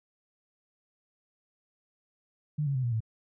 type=tone with pitch steps; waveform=sine; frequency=150 / 139.15 / 129.08 / 119.74 / 111.08 Hz; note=D3 / C#3 / C3 / A#2 / A2; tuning=+37 / +7 / -23 / +47 / +17 cents; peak=-26 dBFS; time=2.58-3.005 s; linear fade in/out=10 ms; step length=85 ms; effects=none